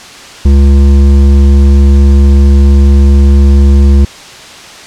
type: tone with hard clipping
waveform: sine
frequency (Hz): 69.4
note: C#2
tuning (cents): +3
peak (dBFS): -3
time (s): 0.45-4.05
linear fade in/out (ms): 5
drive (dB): 10
effects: white hiss -29 dBFS RMS until 4.86 s + low-pass 6000 Hz 12 dB/octave